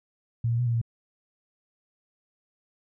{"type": "tone with pitch steps", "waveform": "sine", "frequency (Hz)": [116.6, 117.3, 123.1, 117.5, 115.7], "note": ["A#2", "A#2", "B2", "A#2", "A#2"], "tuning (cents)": [1, 11, -5, 14, -13], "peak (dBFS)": -22, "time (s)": [0.44, 0.815], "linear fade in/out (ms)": 5, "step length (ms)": 75, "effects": []}